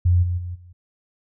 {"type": "tone with level steps", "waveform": "sine", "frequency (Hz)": 88.5, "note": "F2", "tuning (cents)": 23, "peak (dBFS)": [-13, -20, -27, -42], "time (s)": [0.05, 0.73], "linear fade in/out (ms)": 10, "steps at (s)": [0.22, 0.37, 0.54], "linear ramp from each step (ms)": 20, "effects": []}